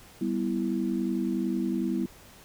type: chord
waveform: sine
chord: E minor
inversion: first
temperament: equal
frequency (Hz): 196 / 246.9 / 329.6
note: G3 / B3 / E4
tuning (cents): 0 / 0 / 0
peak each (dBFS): -30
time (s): 0.21-2.06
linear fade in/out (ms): 5
effects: pink hiss -52 dBFS RMS until 2.44 s